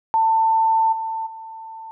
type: tone with level steps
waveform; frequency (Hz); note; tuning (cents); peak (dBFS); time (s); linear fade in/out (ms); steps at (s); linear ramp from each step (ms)
sine; 893; A5; +25; -14 / -23 / -33; 0.14-1.91; 0; 0.92 / 1.26; 10
effects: none